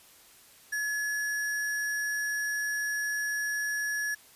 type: tone with sample-and-hold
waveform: sine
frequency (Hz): 1702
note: G#6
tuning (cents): +42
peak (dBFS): -28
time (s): 0.72-4.15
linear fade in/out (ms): 10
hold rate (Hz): 7350
effects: white hiss -56 dBFS RMS until 4.35 s + resampled to 32000 Hz